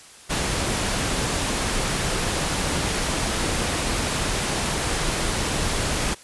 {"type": "noise", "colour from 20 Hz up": "pink", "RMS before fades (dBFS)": -24, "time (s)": [0.29, 6.15], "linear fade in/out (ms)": 20, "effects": ["white hiss -46 dBFS RMS until 6.23 s", "resampled to 24000 Hz"]}